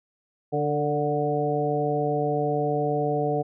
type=harmonic tone with a mistuned harmonic; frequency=146.83 Hz; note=D3; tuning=in tune; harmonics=1 / 2 / 3 / 4 / 5; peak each=-29 / -31 / -26 / -30 / -28 dBFS; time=0.52-3.43 s; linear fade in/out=20 ms; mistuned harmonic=3; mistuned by=+23 cents; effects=none